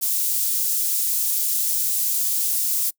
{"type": "high-pass noise", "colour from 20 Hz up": "white", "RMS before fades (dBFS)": -22, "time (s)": [0.01, 2.91], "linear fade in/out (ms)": 20, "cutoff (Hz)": 7300, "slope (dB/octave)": 12, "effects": ["noise-tail reverb RT60 0.1 s tail -25 dB re dry"]}